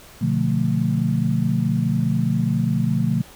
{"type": "chord", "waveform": "sine", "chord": "B half-diminished seventh", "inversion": "none", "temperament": "just", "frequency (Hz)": [123.47, 148.16, 177.8, 222.2], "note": ["B2", "D3", "F3", "A3"], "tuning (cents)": [0, 16, 31, 17], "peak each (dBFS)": -23, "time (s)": [0.21, 3.22], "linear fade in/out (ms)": 10, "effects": ["pink hiss -45 dBFS RMS until 3.35 s"]}